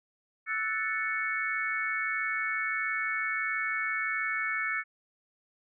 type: chord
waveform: sine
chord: F# minor seventh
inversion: third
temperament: equal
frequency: 1318.5 / 1480 / 1760 / 2217 Hz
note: E6 / F#6 / A6 / C#7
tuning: 0 / 0 / 0 / 0 cents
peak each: -36 / -37 / -33 / -32 dBFS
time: 0.46-4.84 s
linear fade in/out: 50 ms
effects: none